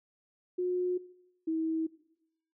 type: tone pair in turn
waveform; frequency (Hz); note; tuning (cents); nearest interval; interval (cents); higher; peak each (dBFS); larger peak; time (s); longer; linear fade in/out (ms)
sine; 361.1 / 321.8; F#4 / E4; -42 / -42; major second; 200; first; -28; neither; 0.58-0.98 / 1.47-1.87; neither; 10
effects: noise-tail reverb RT60 0.8 s tail -19 dB re dry